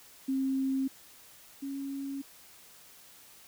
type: tone pair in turn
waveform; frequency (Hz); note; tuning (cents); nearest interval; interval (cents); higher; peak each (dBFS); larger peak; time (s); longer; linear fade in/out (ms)
sine; 267.1 / 275.6; C4 / C#4; +36 / -10; minor second; 54; second; -27 / -34; first; 0.28-0.88 / 1.62-2.22; neither; 10
effects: white hiss -55 dBFS RMS until 3.47 s